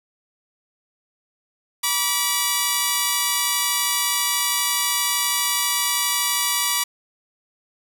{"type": "tone pair together", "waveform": "5% pulse", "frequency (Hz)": [970.4, 1154], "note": ["B5", "D6"], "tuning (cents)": [-31, -31], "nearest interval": "minor third", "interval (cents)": 300, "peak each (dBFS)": -10, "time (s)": [1.83, 6.84], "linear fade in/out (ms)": 10, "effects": []}